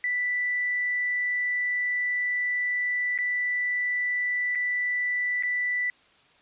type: tone with dropouts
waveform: sine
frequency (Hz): 1975.5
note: B6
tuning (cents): 0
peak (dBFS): -24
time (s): 0.04-5.9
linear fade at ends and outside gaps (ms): 1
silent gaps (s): 3.178-3.187 / 4.551-4.555 / 5.425-5.434
effects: white hiss -59 dBFS RMS until 6.41 s + resampled to 8000 Hz